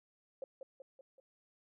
sine tone with echo, 534 Hz, C5, 35 cents sharp, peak -39 dBFS, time 0.42-0.44 s, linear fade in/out 2 ms, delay 190 ms, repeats 4, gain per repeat -5 dB, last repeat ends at 1.2 s, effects none

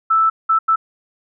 sine tone bursts at uneven times, 1318.5 Hz, E6, in tune, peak -11 dBFS, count 3, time 0.1-0.3 / 0.49-0.59 / 0.68-0.76 s, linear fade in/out 10 ms, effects none

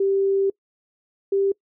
sine tone pair in turn, 391.5 / 393.6 Hz, G4 / G4, -2 / +7 cents, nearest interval unison, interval 9 cents, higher second, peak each -17 dBFS, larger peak neither, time 0-0.5 / 1.32-1.52 s, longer first, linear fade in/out 5 ms, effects noise-tail reverb RT60 0.1 s tail -24 dB re dry

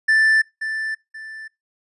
triangle tone with echo, 1765 Hz, A6, 5 cents sharp, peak -11 dBFS, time 0.08-0.42 s, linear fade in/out 10 ms, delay 530 ms, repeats 2, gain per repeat -10 dB, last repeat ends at 1.48 s, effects noise-tail reverb RT60 0.2 s tail -23 dB re dry + resampled to 24000 Hz

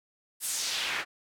pink noise with band-pass filter sweep, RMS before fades -32 dBFS, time 0.4-1.05 s, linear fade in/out 50 ms, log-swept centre 11000 to 1600 Hz, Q 1.6, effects none

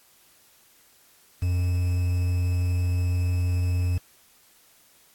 triangle tone with quantisation, 89.4 Hz, F2, 41 cents sharp, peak -19 dBFS, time 1.42-3.98 s, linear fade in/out 5 ms, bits 7, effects white hiss -58 dBFS RMS until 5.14 s + AAC 64 kbps

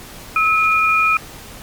sine tone pair together, 1294 / 2435 Hz, E6 / D#7, -32 / -38 cents, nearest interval major seventh, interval 1094 cents, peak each -15 dBFS, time 0.36-1.17 s, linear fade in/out 2 ms, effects pink hiss -37 dBFS RMS until 1.62 s + Opus 48 kbps

